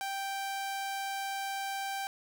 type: tone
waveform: sawtooth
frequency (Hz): 784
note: G5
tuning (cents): 0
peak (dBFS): -30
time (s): 0.01-2.07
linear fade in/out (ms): 0
effects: none